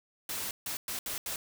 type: noise bursts at uneven times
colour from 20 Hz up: white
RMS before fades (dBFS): -36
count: 5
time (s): 0.29-0.51 / 0.66-0.77 / 0.88-0.99 / 1.06-1.18 / 1.26-1.36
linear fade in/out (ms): 2
effects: none